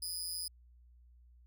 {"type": "tone with amplitude modulation", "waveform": "20% pulse", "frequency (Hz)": 4978, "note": "D#8", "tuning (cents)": 0, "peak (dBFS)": -28, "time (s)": [0.02, 0.48], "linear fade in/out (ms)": 5, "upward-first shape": "sine", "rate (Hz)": 173, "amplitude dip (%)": 80, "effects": ["added 60 Hz sine -58 dBFS peak until 1.46 s"]}